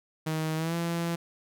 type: tone with pitch glide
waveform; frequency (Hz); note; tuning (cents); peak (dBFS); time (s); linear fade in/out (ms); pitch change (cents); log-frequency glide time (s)
sawtooth; 157.8 to 169.13; D#3 to E3; +25 to +45; -24; 0.26-1.16; 10; +120; 0.56-0.75
effects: none